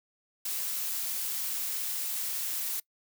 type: noise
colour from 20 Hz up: blue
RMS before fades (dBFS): -33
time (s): 0.45-2.8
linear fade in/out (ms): 5
effects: noise-tail reverb RT60 0.1 s tail -23 dB re dry